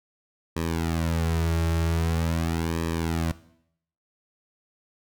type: tone with flanger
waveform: sawtooth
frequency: 82.41 Hz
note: E2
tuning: in tune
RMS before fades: -26 dBFS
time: 0.56-3.32 s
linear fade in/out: 5 ms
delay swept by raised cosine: 1.4 to 4.1 ms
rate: 0.44 Hz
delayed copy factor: -0.85
effects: noise-tail reverb RT60 0.7 s tail -17 dB re dry